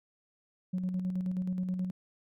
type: tone with tremolo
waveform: sine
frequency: 183.6 Hz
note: F#3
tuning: 13 cents flat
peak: -27 dBFS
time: 0.73-1.91 s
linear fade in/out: 10 ms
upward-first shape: square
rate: 9.4 Hz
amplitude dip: 45%
effects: tanh soft clip ceiling -26 dBFS